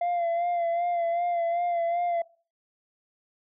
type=tone with vibrato; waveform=sine; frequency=689 Hz; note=F5; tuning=24 cents flat; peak=-21 dBFS; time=0.01-2.22 s; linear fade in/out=5 ms; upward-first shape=sine; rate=2.6 Hz; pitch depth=38 cents each way; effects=noise-tail reverb RT60 0.4 s tail -24 dB re dry + tanh soft clip ceiling -23 dBFS